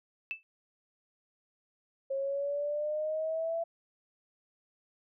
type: tone with exponential decay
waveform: sine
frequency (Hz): 2637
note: E7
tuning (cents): 0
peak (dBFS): -29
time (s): 0.31-0.43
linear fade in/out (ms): 0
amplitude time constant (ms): 24
type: exponential sweep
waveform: sine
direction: up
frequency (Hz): 539 to 672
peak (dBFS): -30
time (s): 2.1-3.64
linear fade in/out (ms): 10
effects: none